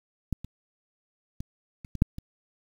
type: clicks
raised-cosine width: 5 ms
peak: -15 / -26 / -22 / -30 / -22 / -6 / -24 dBFS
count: 7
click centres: 0.327 / 0.446 / 1.405 / 1.848 / 1.953 / 2.021 / 2.184 s
effects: 8-bit